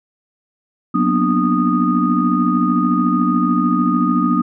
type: tone cluster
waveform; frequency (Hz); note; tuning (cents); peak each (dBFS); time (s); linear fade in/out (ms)
sine; 183.5 / 238 / 251.6 / 298.2 / 1237; F#3 / A#3 / B3 / D4 / D#6; -14 / +36 / +32 / +27 / -10; -19; 0.94-4.42; 10
effects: tanh soft clip ceiling -1 dBFS